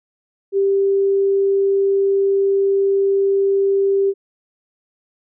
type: tone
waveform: sine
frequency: 393.4 Hz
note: G4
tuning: 6 cents sharp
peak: -13 dBFS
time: 0.52-4.14 s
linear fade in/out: 50 ms
effects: none